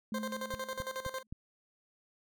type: tone with exponential decay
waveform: sine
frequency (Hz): 215.9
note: A3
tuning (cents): -33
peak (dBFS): -33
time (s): 0.12-1.27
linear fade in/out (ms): 2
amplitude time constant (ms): 250
type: tone with tremolo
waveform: 20% pulse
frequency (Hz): 523.3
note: C5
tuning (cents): 0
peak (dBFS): -30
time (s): 0.14-1.23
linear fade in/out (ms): 5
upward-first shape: square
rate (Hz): 11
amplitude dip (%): 75
type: click train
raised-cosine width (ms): 5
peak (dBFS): -29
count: 4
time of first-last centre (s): 0.54-1.325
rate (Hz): 3.82
effects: MP3 96 kbps